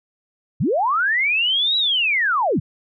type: linear two-way sweep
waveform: sine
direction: up then down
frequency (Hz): 92.5 to 3932 to 92.5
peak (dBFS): -16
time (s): 0.6-2.6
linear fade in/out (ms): 10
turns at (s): 1.77
effects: none